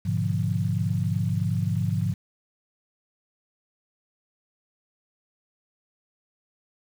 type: chord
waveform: sine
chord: G# diminished seventh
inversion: none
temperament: equal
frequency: 103.83 / 123.47 / 146.83 / 174.61 Hz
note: G#2 / B2 / D3 / F3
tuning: 0 / 0 / 0 / 0 cents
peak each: -26 / -30 / -29 / -28 dBFS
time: 0.05-2.14 s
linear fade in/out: 10 ms
effects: 8-bit